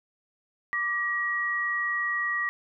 sine tone pair together, 1173.7 / 1905 Hz, D6 / A#6, -1 / +37 cents, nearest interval minor sixth, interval 838 cents, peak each -32 / -26 dBFS, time 0.73-2.49 s, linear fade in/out 0 ms, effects none

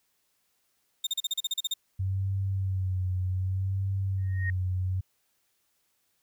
35% pulse tone bursts, 3650 Hz, A#7, 37 cents flat, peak -24 dBFS, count 11, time 1.04-1.739 s, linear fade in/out 5 ms, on 29 ms, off 38 ms
sine tone with vibrato, 94.5 Hz, F#2, 37 cents sharp, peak -26 dBFS, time 1.99-5.01 s, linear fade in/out 10 ms, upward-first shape sine, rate 0.65 Hz, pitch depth 48 cents each way
sine tone with exponential growth, 1861 Hz, A#6, 3 cents flat, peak -28 dBFS, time 4.18-4.5 s, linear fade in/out 2 ms, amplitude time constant 69 ms
effects white hiss -73 dBFS RMS until 6.22 s

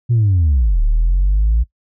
sine linear two-way sweep, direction down then up, 123.47 to 35.74 to 58 Hz, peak -9 dBFS, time 0.09-1.64 s, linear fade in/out 20 ms, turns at 0.82 s, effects noise-tail reverb RT60 0.1 s tail -20 dB re dry + tanh soft clip ceiling -8 dBFS

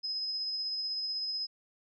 sine tone with tremolo, 5080 Hz, D#8, 35 cents sharp, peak -31 dBFS, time 0.03-1.47 s, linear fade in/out 20 ms, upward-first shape sine, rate 16 Hz, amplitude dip 25%, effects none

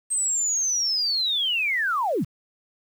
sine linear sweep, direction down, 8372 to 91 Hz, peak -21 dBFS, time 0.1-2.25 s, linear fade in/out 20 ms, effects 8-bit

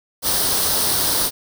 white noise with comb filter, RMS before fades -19 dBFS, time 0.22-1.31 s, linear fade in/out 50 ms, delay 0.21 ms, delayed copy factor +0.6, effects none

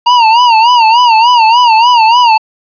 square tone with vibrato, 932.3 Hz, A#5, in tune, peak -4 dBFS, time 0.06-2.38 s, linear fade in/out 10 ms, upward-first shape sine, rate 3.4 Hz, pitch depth 110 cents each way, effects resampled to 11025 Hz + 7-bit

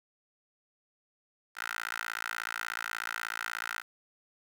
10% pulse tone with high-pass filter, 56.5 Hz, A1, 47 cents sharp, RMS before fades -37 dBFS, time 1.55-3.83 s, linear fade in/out 50 ms, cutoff 1500 Hz, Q 3.9, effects 9-bit

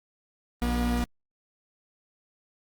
45% pulse tone pair together, 59.36 / 240.6 Hz, A#1 / B3, +32 / -45 cents, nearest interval 2 octaves, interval 2423 cents, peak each -27 dBFS, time 0.62-1.04 s, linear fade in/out 0 ms, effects Opus 24 kbps

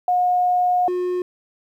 sine / triangle tone pair in turn, 721 / 360.5 Hz, F#5 / F#4, -45 / -45 cents, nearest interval octave, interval 1200 cents, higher first, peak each -15 / -18 dBFS, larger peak first, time 0.08-0.88 / 0.88-1.22 s, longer first, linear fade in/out 2 ms, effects 9-bit

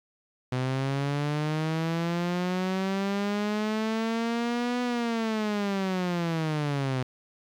sawtooth linear two-way sweep, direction up then down, 126.1 to 246.9 to 126.1 Hz, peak -22 dBFS, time 0.52-7.03 s, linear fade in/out 5 ms, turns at 4.82 s, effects low-pass 5000 Hz 12 dB/octave + 10-bit

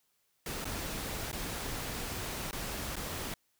pink noise with dropouts, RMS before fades -38 dBFS, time 0.46-3.34 s, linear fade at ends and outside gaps 2 ms, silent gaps 0.645-0.653 / 1.316-1.328 / 2.511-2.529 / 2.957-2.965 s, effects white hiss -75 dBFS RMS until 3.59 s

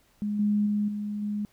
sine tone with level steps, 207.7 Hz, G#3, in tune, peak -26 / -21 / -23 / -29 / -27 dBFS, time 0.22-1.45 s, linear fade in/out 0 ms, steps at 0.39 / 0.66 / 0.88 / 1.22 s, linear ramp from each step 5 ms, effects pink hiss -64 dBFS RMS until 1.52 s

